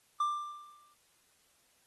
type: tone with exponential decay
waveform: triangle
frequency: 1185 Hz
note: D6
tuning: 15 cents sharp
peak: -24 dBFS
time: 0.2-0.94 s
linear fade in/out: 5 ms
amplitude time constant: 160 ms
effects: white hiss -69 dBFS RMS until 1.86 s + AAC 32 kbps